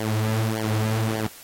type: tone with flanger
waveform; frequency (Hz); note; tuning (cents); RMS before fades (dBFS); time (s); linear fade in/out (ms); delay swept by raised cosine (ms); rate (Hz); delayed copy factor
sawtooth; 109.7; A2; -5; -24; 0-1.27; 5; 0.77 to 6.47; 1.7; -0.85
effects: white hiss -45 dBFS RMS until 1.43 s + AAC 48 kbps